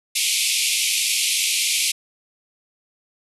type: band-pass noise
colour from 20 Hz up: pink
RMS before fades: -21 dBFS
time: 0.15-1.92 s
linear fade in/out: 10 ms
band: 2200 to 12000 Hz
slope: 96 dB/octave
effects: none